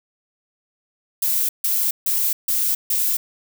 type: noise bursts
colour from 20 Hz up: violet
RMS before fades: -20 dBFS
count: 5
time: 1.22-3.17 s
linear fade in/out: 5 ms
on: 270 ms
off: 150 ms
effects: none